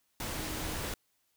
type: tone in noise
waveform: sine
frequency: 311.1 Hz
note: D#4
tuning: in tune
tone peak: -44 dBFS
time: 0.36-0.74 s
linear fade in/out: 2 ms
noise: pink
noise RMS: -37 dBFS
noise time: 0.2-0.94 s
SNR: -10 dB
effects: white hiss -75 dBFS RMS until 1.36 s